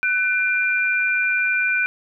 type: tone pair together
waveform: sine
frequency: 1499.2 / 2386 Hz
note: F#6 / D7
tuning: +22 / +27 cents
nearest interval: minor sixth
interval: 805 cents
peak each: -20 dBFS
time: 0.03-1.86 s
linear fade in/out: 0 ms
effects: none